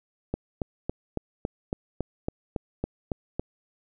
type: click train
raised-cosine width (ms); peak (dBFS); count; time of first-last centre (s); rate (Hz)
2; -14; 12; 0.34-3.396; 3.6
effects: none